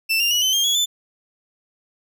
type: tone with pitch steps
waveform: 30% pulse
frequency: 2664 / 2790 / 2922 / 3060 / 3205 / 3356 / 3515 Hz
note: E7 / F7 / F#7 / G7 / G7 / G#7 / A7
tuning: +18 / -2 / -22 / -42 / +38 / +17 / -2 cents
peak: -14 dBFS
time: 0.09-0.86 s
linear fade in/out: 20 ms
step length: 110 ms
effects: none